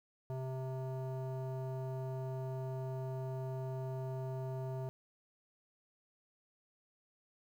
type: tone with low-pass filter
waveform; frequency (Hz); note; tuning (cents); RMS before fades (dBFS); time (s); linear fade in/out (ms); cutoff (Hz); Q
square; 130.81; C3; 0; -40; 0.3-4.89; 0; 760; 2.1
effects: 11-bit